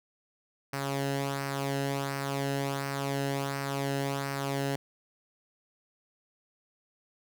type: tone with flanger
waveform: sawtooth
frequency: 138.59 Hz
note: C#3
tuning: in tune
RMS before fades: -32 dBFS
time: 0.73-4.76 s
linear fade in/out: 5 ms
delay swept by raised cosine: 0.28 to 0.88 ms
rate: 1.4 Hz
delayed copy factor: -0.6
effects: none